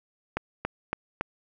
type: click train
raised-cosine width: 0.5 ms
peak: -12 dBFS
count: 4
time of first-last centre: 0.37-1.21 s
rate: 3.57 Hz
effects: 9-bit